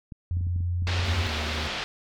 clicks, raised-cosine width 5 ms, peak -26 dBFS, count 9, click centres 0.122 / 0.37 / 0.41 / 0.469 / 0.562 / 0.606 / 0.823 / 0.876 / 0.994 s
sine tone with pitch glide, 87.8 to 88.51 Hz, F2 to F2, +10 to +24 cents, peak -24 dBFS, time 0.31-1.27 s, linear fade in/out 0 ms, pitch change +14 cents, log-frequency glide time 0.65-0.99 s
white low-pass noise, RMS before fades -32 dBFS, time 0.87-1.84 s, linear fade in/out 0 ms, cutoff 4200 Hz, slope 24 dB/octave
square tone with vibrato, 77.2 Hz, D#2, 13 cents flat, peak -31 dBFS, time 1.04-1.68 s, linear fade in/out 10 ms, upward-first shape sine, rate 16 Hz, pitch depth 45 cents each way
effects none

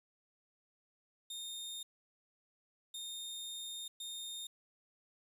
sawtooth tone bursts at uneven times, 3663 Hz, A#7, 31 cents flat, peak -39 dBFS, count 3, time 1.3-1.83 / 2.94-3.88 / 4-4.47 s, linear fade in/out 5 ms, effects resampled to 32000 Hz + 11-bit

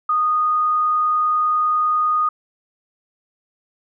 sine tone, 1235 Hz, D#6, 13 cents flat, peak -15 dBFS, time 0.09-2.29 s, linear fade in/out 5 ms, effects none

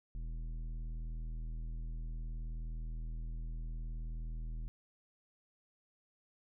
triangle tone with tanh clipping, 40.32 Hz, E1, 38 cents flat, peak -40 dBFS, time 0.15-4.68 s, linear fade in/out 0 ms, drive 15 dB, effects none

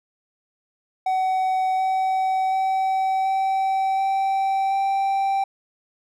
triangle tone with pitch steps, 753 / 758.7 / 764.4 / 770.2 / 776 / 781.8 Hz, F#5 / F#5 / G5 / G5 / G5 / G5, +30 / +43 / -44 / -31 / -18 / -5 cents, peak -17 dBFS, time 1.06-5.44 s, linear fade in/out 5 ms, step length 730 ms, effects none

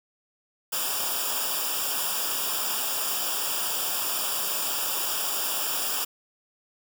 white noise with comb filter, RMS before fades -28 dBFS, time 0.72-6.05 s, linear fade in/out 10 ms, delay 0.48 ms, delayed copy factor -0.9, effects none

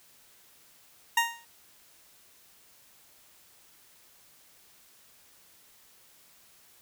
20% pulse tone with exponential decay, 932.3 Hz, A#5, in tune, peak -14 dBFS, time 1.17-1.45 s, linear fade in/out 5 ms, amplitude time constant 59 ms, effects white hiss -59 dBFS RMS until 6.81 s

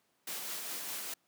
white noise with tremolo, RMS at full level -39 dBFS, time 0.27-1.14 s, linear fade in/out 5 ms, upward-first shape sine, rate 4.9 Hz, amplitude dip 25%, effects pink hiss -74 dBFS RMS until 1.27 s + high-pass 200 Hz 12 dB/octave

